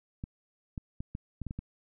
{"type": "clicks", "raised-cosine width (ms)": 5, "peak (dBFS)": -24, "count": 8, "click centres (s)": [0.239, 0.778, 1.005, 1.151, 1.417, 1.467, 1.509, 1.59], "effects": []}